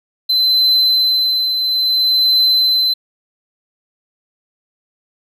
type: tone with tremolo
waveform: triangle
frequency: 4057 Hz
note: B7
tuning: 46 cents sharp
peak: -8 dBFS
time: 0.29-2.94 s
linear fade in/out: 10 ms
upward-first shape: triangle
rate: 0.59 Hz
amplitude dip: 50%
effects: none